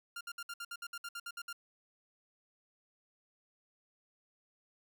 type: tone bursts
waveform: sawtooth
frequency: 1396.9 Hz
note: F6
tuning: in tune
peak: -37 dBFS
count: 13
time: 0.16-1.529 s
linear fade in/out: 5 ms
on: 49 ms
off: 61 ms
effects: none